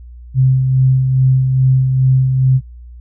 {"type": "tone with tremolo", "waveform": "sine", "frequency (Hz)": 130.81, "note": "C3", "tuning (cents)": 0, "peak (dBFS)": -7, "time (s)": [0.34, 2.61], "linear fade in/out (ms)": 50, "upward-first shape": "sine", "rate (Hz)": 2.4, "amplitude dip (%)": 40, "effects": ["noise-tail reverb RT60 0.1 s tail -21 dB re dry", "added 60 Hz sine -32 dBFS peak until 3 s"]}